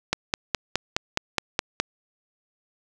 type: click train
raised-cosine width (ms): 0.2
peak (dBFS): -4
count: 9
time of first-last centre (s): 0.13-1.8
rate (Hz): 4.79
effects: none